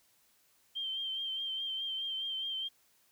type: tone with vibrato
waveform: sine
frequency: 3148 Hz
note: G7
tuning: 7 cents sharp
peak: -34 dBFS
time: 0.75-2.69 s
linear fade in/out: 20 ms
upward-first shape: triangle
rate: 4.8 Hz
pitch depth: 40 cents each way
effects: white hiss -69 dBFS RMS until 3.11 s